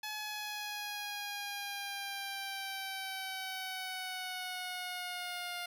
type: exponential sweep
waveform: 10% pulse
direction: down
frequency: 853 to 705 Hz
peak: -30 dBFS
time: 0.03-5.66 s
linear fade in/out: 5 ms
effects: none